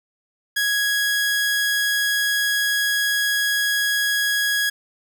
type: tone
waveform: sawtooth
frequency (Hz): 1661.2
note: G#6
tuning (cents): 0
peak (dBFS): -15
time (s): 0.56-4.7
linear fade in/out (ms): 10
effects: none